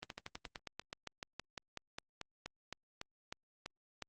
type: slowing click train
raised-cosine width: 0.2 ms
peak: -25 dBFS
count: 23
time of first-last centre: 0.03-4.023 s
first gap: 72 ms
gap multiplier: 1.08
effects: Opus 24 kbps